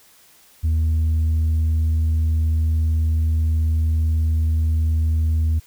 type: tone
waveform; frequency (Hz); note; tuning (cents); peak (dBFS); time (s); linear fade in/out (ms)
sine; 79.6; D#2; +40; -13; 0.63-5.6; 20
effects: tanh soft clip ceiling -15 dBFS + white hiss -52 dBFS RMS until 5.66 s